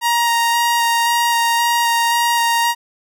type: tone with vibrato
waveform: sawtooth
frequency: 938 Hz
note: A#5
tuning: 11 cents sharp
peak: -10 dBFS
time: 0.01-2.75 s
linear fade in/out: 50 ms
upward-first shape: square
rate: 1.9 Hz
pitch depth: 9 cents each way
effects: none